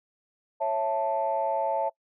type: chord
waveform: sine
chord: A major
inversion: first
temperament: just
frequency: 550 / 660 / 880 Hz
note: C#5 / E5 / A5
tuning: -14 / +2 / 0 cents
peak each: -29 / -28 / -27 dBFS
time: 0.6-1.9 s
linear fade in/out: 20 ms
effects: noise-tail reverb RT60 0.1 s tail -24 dB re dry + tanh soft clip ceiling -16 dBFS